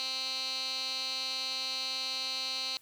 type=tone with band-pass filter; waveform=15% pulse; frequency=261.6 Hz; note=C4; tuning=in tune; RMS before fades=-35 dBFS; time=0-2.77 s; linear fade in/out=0 ms; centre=4000 Hz; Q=5.7; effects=white hiss -62 dBFS RMS until 2.81 s

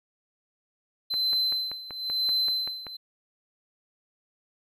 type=tone with tremolo; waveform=triangle; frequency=4065 Hz; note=B7; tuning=49 cents sharp; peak=-21 dBFS; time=1.1-2.97 s; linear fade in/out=10 ms; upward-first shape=sine; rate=0.99 Hz; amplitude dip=85%
type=click train; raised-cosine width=0.5 ms; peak=-25 dBFS; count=10; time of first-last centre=1.14-2.867 s; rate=5.21 Hz
effects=none

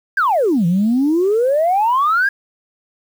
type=exponential two-way sweep; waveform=sine; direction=down then up; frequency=1661.2 to 164.81 to 1661.2 Hz; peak=-11 dBFS; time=0.17-2.29 s; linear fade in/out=5 ms; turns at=0.66 s; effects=tanh soft clip ceiling -8 dBFS + 7-bit

